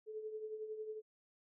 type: tone with tremolo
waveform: sine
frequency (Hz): 432.9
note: A4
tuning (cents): -28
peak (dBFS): -39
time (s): 0.06-1.02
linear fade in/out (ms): 50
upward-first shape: triangle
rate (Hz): 11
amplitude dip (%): 65
effects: none